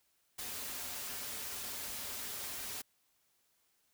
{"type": "noise with comb filter", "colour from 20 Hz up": "white", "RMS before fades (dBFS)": -42, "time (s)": [0.38, 2.82], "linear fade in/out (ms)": 10, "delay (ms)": 6.1, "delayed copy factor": -0.5, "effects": ["white hiss -75 dBFS RMS until 3.93 s"]}